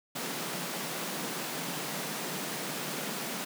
pink high-pass noise, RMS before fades -36 dBFS, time 0.15-3.45 s, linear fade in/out 10 ms, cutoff 140 Hz, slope 96 dB/octave, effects none

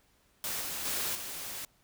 white noise with level steps, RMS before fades -35 / -37 / -33 / -40 dBFS, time 0.44-1.65 s, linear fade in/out 2 ms, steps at 0.61 / 0.85 / 1.15 s, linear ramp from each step 5 ms, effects pink hiss -68 dBFS RMS until 1.83 s

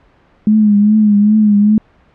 sine tone with vibrato, 210 Hz, G#3, 19 cents sharp, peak -6 dBFS, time 0.47-1.78 s, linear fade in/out 2 ms, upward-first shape triangle, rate 2.5 Hz, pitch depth 64 cents each way, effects pink hiss -50 dBFS RMS until 2.14 s + low-pass 2000 Hz 12 dB/octave

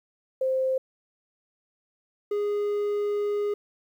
sine / triangle tone pair in turn, 523.3 / 412.4 Hz, C5 / G#4, 0 / -12 cents, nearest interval major third, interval 412 cents, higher first, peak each -22 dBFS, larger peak neither, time 0.41-0.78 / 2.31-3.54 s, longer second, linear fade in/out 5 ms, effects 10-bit

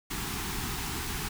pink band-stop noise, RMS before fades -34 dBFS, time 0.1-1.29 s, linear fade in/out 10 ms, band 440 to 730 Hz, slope 96 dB/octave, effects none

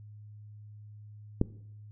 click, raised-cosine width 3 ms, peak -11 dBFS, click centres 1.414 s, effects noise-tail reverb RT60 0.7 s tail -19 dB re dry + added 105 Hz sine -46 dBFS peak until 1.91 s

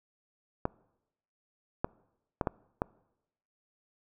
clicks, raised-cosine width 1 ms, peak -14 dBFS, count 5, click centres 0.654 / 1.845 / 2.412 / 2.472 / 2.819 s, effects noise-tail reverb RT60 0.9 s tail -24 dB re dry

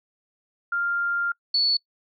sine tone pair in turn, 1396.9 / 4435 Hz, F6 / C#8, 0 / 0 cents, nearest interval octave + minor sixth, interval 2000 cents, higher second, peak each -22 / -18 dBFS, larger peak second, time 0.72-1.32 / 1.54-1.77 s, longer first, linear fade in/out 5 ms, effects noise-tail reverb RT60 0.1 s tail -26 dB re dry

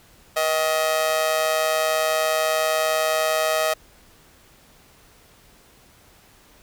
sawtooth tone with amplitude modulation, 631 Hz, D#5, 24 cents sharp, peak -12 dBFS, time 0.36-3.74 s, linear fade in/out 10 ms, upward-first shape sine, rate 150 Hz, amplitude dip 75%, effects pink hiss -53 dBFS RMS until 6.62 s

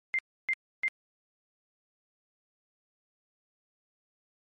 sine tone bursts, 2093 Hz, C7, in tune, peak -25 dBFS, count 3, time 0.14-0.881 s, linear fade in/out 0 ms, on 47 ms, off 300 ms, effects MP3 48 kbps

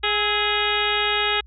harmonic tone with a mistuned harmonic, 415.3 Hz, G#4, in tune, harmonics 1 / 2 / 3 / 4 / 5 / 6 / 7 / 8 / 9, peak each -28 / -28 / -28 / -28 / -28 / -28 / -28 / -28 / -28 dBFS, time 0.03-1.41 s, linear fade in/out 10 ms, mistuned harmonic 3, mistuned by +60 cents, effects added 60 Hz sine -43 dBFS peak until 1.46 s

